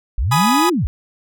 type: linear two-way sweep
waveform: sine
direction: up then down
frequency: 40.06 to 367.7 to 40.06 Hz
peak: -15 dBFS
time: 0.18-0.87 s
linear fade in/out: 0 ms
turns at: 0.7 s
type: chord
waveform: 40% pulse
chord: G# minor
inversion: none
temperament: equal with one note detuned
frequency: 838.8 / 987.8 / 1244.5 Hz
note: G#5 / B5 / D#6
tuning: +17 / 0 / 0 cents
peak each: -18 dBFS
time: 0.31-0.7 s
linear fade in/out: 10 ms
effects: none